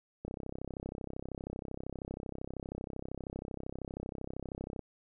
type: click train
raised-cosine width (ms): 2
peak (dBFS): -26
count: 150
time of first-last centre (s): 0.25-4.793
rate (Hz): 32.8
effects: none